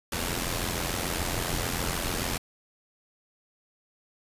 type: noise with amplitude modulation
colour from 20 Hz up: pink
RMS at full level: -27 dBFS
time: 0.12-2.38 s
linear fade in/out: 5 ms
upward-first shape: sine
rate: 86.8 Hz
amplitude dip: 65%
effects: resampled to 32000 Hz